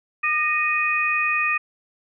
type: tone cluster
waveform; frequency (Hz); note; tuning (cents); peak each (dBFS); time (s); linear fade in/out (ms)
sine; 1214 / 1859 / 2489; D#6 / A#6 / D#7; -43 / -5 / 0; -25 / -25 / -21; 0.23-1.58; 10
effects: none